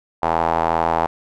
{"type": "tone with band-pass filter", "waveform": "square", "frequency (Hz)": 41.2, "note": "E1", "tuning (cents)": 0, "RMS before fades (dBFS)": -19, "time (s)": [0.22, 1.07], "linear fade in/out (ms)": 10, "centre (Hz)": 840, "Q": 3.4, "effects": []}